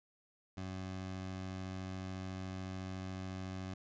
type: tone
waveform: 20% pulse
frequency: 93.9 Hz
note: F#2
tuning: 26 cents sharp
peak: -36 dBFS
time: 0.57-3.74 s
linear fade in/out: 5 ms
effects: resampled to 16000 Hz